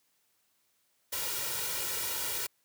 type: noise with comb filter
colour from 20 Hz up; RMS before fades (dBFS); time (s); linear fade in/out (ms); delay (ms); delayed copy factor
white; -34; 1.12-2.47; 10; 2.1; +0.75
effects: white hiss -73 dBFS RMS until 2.64 s + high-pass 80 Hz 12 dB/octave